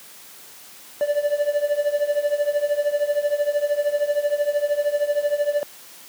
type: tone with tremolo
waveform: triangle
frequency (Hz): 584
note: D5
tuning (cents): -10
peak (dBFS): -13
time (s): 1.01-5.63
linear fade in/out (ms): 0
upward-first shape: triangle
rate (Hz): 13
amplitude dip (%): 90
effects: white hiss -44 dBFS RMS until 6.08 s + high-pass 150 Hz 12 dB/octave